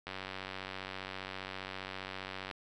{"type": "click train", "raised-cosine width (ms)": 0.3, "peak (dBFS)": -24, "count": 233, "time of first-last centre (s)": [0.07, 2.512], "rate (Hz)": 95, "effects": []}